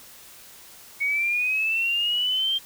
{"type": "linear sweep", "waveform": "sine", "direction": "up", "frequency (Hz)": [2217, 3184], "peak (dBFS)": -21, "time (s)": [1, 2.59], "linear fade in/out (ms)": 20, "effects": ["white hiss -47 dBFS RMS until 2.65 s"]}